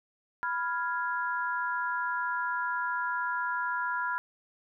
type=chord; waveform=sine; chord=F diminished; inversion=second; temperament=equal; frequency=987.8 / 1396.9 / 1661.2 Hz; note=Cb6 / F6 / Ab6; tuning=0 / 0 / 0 cents; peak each=-32 / -32 / -36 dBFS; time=0.43-4.18 s; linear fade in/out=0 ms; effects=none